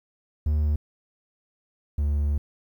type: tone pair in turn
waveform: triangle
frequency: 75.3 / 72.82 Hz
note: D2 / D2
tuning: +44 / -14 cents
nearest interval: minor second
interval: 58 cents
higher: first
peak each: -18 / -19 dBFS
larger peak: first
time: 0.46-0.76 / 1.98-2.38 s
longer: second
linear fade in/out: 5 ms
effects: 10-bit